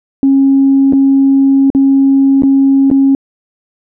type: tone with dropouts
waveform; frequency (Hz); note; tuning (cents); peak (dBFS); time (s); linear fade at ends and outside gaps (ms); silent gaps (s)
sine; 272.4; C#4; -30; -4; 0.23-3.15; 1; 0.925-0.933 / 1.702-1.749 / 2.422-2.434 / 2.902-2.913
effects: tanh soft clip ceiling 0 dBFS